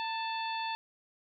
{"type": "harmonic tone with a mistuned harmonic", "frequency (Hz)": 880, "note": "A5", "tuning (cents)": 0, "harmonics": [1, 2, 3, 4, 5], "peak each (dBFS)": [-34, -43, -41, -43, -45], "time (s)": [0, 0.75], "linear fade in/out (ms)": 0, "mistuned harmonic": 1, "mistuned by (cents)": 46, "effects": []}